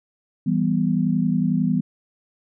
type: chord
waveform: sine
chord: E minor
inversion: none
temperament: equal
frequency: 164.81 / 196 / 246.9 Hz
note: E3 / G3 / B3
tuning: 0 / 0 / 0 cents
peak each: -22 dBFS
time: 0.46-1.81 s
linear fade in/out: 10 ms
effects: none